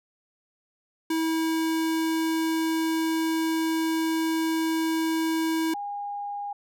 square / sine tone pair in turn, 323 / 813.9 Hz, E4 / G#5, -35 / -35 cents, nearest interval octave + major third, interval 1600 cents, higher second, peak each -24 / -30 dBFS, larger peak first, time 1.1-5.74 / 5.74-6.53 s, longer first, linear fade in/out 5 ms, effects none

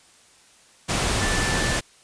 sine tone in noise, 1760 Hz, A6, in tune, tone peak -28 dBFS, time 1.2-1.78 s, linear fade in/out 20 ms, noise pink, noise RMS -23 dBFS, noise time 0.88-1.81 s, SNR -8 dB, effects white hiss -54 dBFS RMS until 2.03 s + resampled to 22050 Hz

